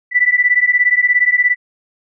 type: beating tone pair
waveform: sine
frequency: 1966 / 1983 Hz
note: B6 / B6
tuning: -8 / +7 cents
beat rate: 17 Hz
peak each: -13 dBFS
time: 0.11-1.56 s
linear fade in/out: 50 ms
effects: none